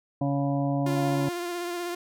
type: harmonic tone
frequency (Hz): 140.3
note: C#3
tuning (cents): +21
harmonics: 1 / 2 / 4 / 5 / 6 / 7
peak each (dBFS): -27 / -27 / -33 / -33 / -44 / -40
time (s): 0.21-1.29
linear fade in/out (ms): 5
type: tone with vibrato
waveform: sawtooth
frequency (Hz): 349.2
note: F4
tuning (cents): 0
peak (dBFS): -26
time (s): 0.86-1.95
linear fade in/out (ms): 5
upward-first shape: sine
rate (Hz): 16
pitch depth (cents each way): 24
effects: none